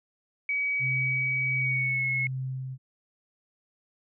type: tone with pitch glide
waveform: sine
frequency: 2270 to 2181 Hz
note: C#7 to C#7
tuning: +41 to -29 cents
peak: -25 dBFS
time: 0.49-2.27 s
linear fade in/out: 2 ms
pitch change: -70 cents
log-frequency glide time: 1.57-2.06 s
type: tone with tremolo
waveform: sine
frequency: 130.81 Hz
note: C3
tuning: in tune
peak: -29 dBFS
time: 0.79-2.78 s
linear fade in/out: 50 ms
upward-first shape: sine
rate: 1.4 Hz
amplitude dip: 40%
effects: none